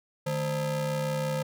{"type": "ring-modulated tone", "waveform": "square", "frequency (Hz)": 185, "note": "F#3", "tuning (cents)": 0, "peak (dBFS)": -25, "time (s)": [0.26, 1.43], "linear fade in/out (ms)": 10, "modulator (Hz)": 337, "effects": []}